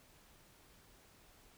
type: silence
effects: pink hiss -64 dBFS RMS until 1.57 s